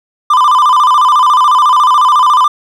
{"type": "tone with vibrato", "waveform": "triangle", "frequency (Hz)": 1097, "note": "C#6", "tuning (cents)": -18, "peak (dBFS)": -3, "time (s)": [0.3, 2.48], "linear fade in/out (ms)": 5, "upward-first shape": "square", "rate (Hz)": 14, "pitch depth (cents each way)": 140, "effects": []}